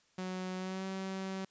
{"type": "tone with pitch glide", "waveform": "sawtooth", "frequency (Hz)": [185, 190.97], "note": ["F#3", "G3"], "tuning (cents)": [0, -45], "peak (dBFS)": -33, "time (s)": [0.18, 1.45], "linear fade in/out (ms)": 5, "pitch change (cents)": 55, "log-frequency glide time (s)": [0.57, 0.85], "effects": ["white hiss -70 dBFS RMS until 1.5 s", "resampled to 16000 Hz"]}